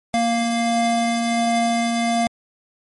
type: tone pair together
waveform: square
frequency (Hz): 233.1 / 697.9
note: A#3 / F5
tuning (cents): 0 / -1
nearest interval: octave + perfect fifth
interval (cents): 1899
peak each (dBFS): -21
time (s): 0.14-2.27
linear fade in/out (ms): 0
effects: MP3 48 kbps